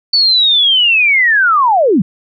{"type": "linear sweep", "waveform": "sine", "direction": "down", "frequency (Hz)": [4522, 154.6], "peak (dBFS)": -7, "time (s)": [0.13, 2.02], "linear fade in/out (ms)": 5, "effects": []}